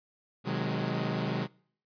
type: chord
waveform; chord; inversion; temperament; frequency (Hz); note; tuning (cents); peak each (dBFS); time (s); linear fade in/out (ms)
sawtooth; Ab dominant seventh; first; equal with one note detuned; 128.12 / 155.56 / 185 / 207.7; C3 / Eb3 / Gb3 / Ab3; -36 / 0 / 0 / 0; -31; 0.44-1.48; 50
effects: noise-tail reverb RT60 0.6 s tail -25 dB re dry + resampled to 11025 Hz

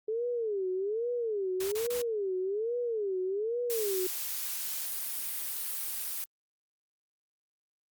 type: tone with vibrato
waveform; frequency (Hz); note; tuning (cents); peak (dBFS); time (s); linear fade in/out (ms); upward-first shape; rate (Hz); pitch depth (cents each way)
sine; 424; G#4; +36; -29; 0.08-4.07; 5; sine; 1.2; 240
type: noise bursts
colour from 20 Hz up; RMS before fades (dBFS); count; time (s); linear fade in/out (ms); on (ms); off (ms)
white; -39; 3; 1.6-2.02; 5; 120; 30
type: noise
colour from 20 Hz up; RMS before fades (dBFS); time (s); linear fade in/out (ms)
blue; -35; 3.7-6.24; 0
effects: Opus 48 kbps

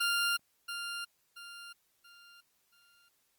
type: tone with echo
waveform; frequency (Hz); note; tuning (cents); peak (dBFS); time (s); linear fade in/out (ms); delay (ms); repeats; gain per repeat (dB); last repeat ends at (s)
20% pulse; 1396.9; F6; 0; -23; 0-0.37; 10; 680; 4; -9; 3.09
effects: white hiss -74 dBFS RMS until 3.38 s + Opus 24 kbps

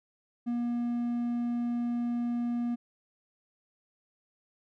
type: tone with hard clipping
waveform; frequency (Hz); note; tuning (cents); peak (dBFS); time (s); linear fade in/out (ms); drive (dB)
triangle; 238.9; A#3; +43; -29; 0.46-2.76; 20; 6
effects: none

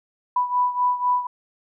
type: beating tone pair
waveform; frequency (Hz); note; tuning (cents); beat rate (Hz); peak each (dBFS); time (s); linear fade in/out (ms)
sine; 987.8 / 991.8; B5 / B5; 0 / +7; 4; -20 / -24; 0.36-1.27; 5
effects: none

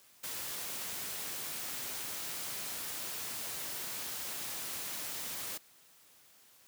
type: noise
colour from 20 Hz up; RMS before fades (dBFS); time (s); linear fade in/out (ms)
white; -40; 0.23-5.58; 10
effects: white hiss -62 dBFS RMS until 6.67 s + high-pass 80 Hz 12 dB/octave

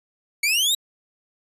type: exponential sweep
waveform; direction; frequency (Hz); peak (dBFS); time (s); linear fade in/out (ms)
sawtooth; up; 2217 to 3903; -15; 0.43-0.75; 5
effects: resampled to 32000 Hz

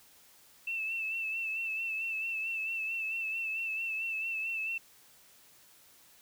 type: tone with vibrato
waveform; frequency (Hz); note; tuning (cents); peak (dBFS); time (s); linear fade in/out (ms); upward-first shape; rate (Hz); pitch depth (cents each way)
sine; 2655; E7; +12; -32; 0.67-4.78; 5; sine; 4.5; 40
effects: white hiss -60 dBFS RMS until 6.21 s

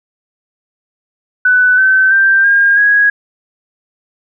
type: tone with pitch steps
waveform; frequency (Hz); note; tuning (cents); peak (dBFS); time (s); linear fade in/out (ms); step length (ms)
sine; 1496 / 1534.5 / 1574 / 1614.5 / 1656.1; F#6 / G6 / G6 / G#6 / G#6; +19 / -37 / +7 / -49 / -5; -6; 1.45-3.1; 5; 330
effects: none

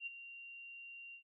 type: tone with ADSR envelope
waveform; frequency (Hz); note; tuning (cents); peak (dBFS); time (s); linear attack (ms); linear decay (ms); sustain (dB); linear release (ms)
sine; 2765; F7; -18; -38; 0-1.23; 65; 18; -11; 90
effects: none

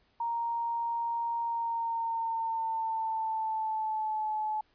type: tone with pitch glide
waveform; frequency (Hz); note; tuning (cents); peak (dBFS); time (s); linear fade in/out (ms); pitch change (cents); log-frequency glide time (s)
sine; 932.3 to 859.9; A#5 to A5; 0 to -40; -29; 0.2-4.61; 5; -140; 1.41-4.32
effects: pink hiss -69 dBFS RMS until 4.74 s + resampled to 11025 Hz

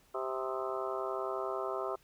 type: harmonic tone with a mistuned harmonic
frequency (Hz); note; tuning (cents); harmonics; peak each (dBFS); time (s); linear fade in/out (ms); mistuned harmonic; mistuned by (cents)
130.81; C3; 0; 3 / 4 / 5 / 6 / 7 / 8 / 9 / 10; -38 / -42 / -39 / -46 / -48 / -42 / -44 / -43; 0.14-1.96; 10; 9; +71
effects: pink hiss -66 dBFS RMS until 2.03 s

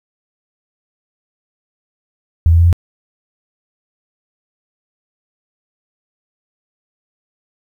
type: tone with pitch steps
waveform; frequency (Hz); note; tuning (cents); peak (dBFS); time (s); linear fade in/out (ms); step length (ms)
sine; 82.41 / 83.75 / 85.12 / 86.51; E2 / E2 / F2 / F2; 0 / +28 / -44 / -16; -6; 2.46-2.728; 0; 67
effects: 8-bit

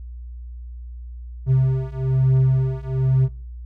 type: beating tone pair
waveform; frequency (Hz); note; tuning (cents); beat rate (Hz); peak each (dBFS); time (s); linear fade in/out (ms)
triangle; 130.81 / 131.91; C3 / C3; 0 / +14; 1.1; -17 / -16; 1.46-3.29; 50
effects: noise-tail reverb RT60 0.5 s tail -25 dB re dry + added 60 Hz sine -32 dBFS peak until 3.65 s

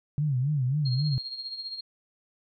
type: tone with vibrato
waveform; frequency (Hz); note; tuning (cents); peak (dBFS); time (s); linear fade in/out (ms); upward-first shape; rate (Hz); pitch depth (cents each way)
sine; 137.8; C#3; -10; -23; 0.18-1.18; 0; sine; 3.7; 180
type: tone with tremolo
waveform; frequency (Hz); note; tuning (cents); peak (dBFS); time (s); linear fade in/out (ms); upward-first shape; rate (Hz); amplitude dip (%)
sine; 4243; C8; +23; -31; 0.85-1.81; 10; triangle; 15; 70
effects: none

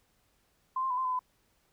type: tone with pitch steps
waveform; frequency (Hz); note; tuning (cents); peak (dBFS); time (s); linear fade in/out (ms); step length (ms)
sine; 1039 / 1054 / 998 / 1042 / 1014 / 1008; C6 / C6 / B5 / C6 / B5 / B5; -12 / +12 / +18 / -7 / +45 / +35; -28; 0.76-1.192; 5; 72
effects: pink hiss -71 dBFS RMS until 1.72 s

